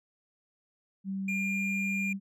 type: tone with pitch glide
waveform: sine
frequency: 193.5 to 195.64 Hz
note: G3 to G3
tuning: -22 to -3 cents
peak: -31 dBFS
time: 1.04-2.2 s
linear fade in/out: 50 ms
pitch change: +19 cents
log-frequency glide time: 1.27-1.57 s
type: tone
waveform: triangle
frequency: 2400 Hz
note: D7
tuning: 37 cents sharp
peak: -29 dBFS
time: 1.28-2.13 s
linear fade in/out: 5 ms
effects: none